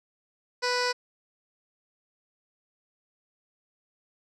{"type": "tone with low-pass filter", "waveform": "15% pulse", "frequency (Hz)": 493.9, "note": "B4", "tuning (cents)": 0, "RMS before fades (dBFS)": -27, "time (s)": [0.62, 0.93], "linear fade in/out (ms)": 20, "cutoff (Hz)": 5400, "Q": 2.5, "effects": []}